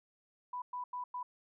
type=tone bursts at uneven times; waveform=sine; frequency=990 Hz; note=B5; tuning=4 cents sharp; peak=-37 dBFS; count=4; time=0.53-0.62 / 0.73-0.84 / 0.93-1.04 / 1.14-1.23 s; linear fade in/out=5 ms; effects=none